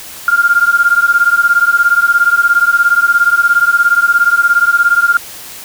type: beating tone pair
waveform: sine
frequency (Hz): 1394 / 1411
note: F6 / F6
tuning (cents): -4 / +17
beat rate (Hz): 17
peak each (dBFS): -10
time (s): 0.28-5.17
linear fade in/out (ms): 2
effects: white hiss -30 dBFS RMS until 5.64 s